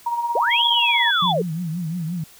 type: tone with tremolo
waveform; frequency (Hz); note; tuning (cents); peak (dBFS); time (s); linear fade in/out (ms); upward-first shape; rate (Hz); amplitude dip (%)
sine; 944; A#5; +22; -18; 0.06-1.11; 5; sine; 17; 55
type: linear two-way sweep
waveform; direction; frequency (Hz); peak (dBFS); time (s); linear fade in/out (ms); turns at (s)
sine; up then down; 387.6 to 3430 to 387.6; -18; 0.35-1.42; 5; 0.65
type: tone with pitch glide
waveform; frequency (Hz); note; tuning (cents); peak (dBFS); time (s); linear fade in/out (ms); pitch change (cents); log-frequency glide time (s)
sine; 3253 to 3440; G#7 to A7; -37 to -40; -20; 0.5-1.33; 20; +97; 0.62-1.2
type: tone with vibrato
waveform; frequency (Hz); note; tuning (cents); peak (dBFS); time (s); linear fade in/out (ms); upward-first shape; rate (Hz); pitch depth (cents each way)
sine; 168.1; E3; +34; -23; 1.22-2.24; 5; triangle; 5.7; 160
effects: white hiss -48 dBFS RMS until 2.39 s

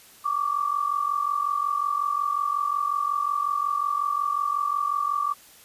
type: tone pair together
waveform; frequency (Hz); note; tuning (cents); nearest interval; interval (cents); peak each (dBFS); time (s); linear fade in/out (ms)
sine; 1136 / 1181.5; C#6 / D6; +42 / +10; minor second; 68; -26 / -25; 0.24-5.34; 20
effects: white hiss -51 dBFS RMS until 5.64 s + resampled to 32000 Hz

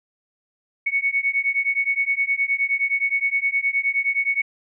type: beating tone pair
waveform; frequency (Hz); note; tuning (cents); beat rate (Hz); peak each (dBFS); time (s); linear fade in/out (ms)
sine; 2215 / 2224.6; C#7 / C#7; -2 / +6; 9.6; -22; 0.86-4.42; 10
effects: none

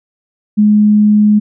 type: tone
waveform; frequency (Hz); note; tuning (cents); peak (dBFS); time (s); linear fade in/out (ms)
sine; 210; G#3; +19; -5; 0.57-1.4; 20
effects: none

